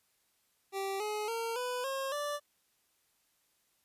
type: tone with pitch steps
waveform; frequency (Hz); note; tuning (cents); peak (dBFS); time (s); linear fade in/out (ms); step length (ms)
25% pulse; 390 / 422.8 / 458.5 / 497.1 / 538.9 / 584.3; G4 / G#4 / A#4 / B4 / C#5 / D5; -9 / +31 / -29 / +11 / -49 / -9; -30; 0.72-2.4; 50; 280
effects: white hiss -74 dBFS RMS until 3.84 s + resampled to 32000 Hz